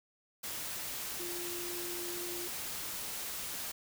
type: tone in noise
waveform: sine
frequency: 349.9 Hz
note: F4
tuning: 3 cents sharp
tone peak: -42 dBFS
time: 1.19-2.48 s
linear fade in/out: 10 ms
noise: white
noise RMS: -40 dBFS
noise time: 0.43-3.72 s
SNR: -5 dB
effects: none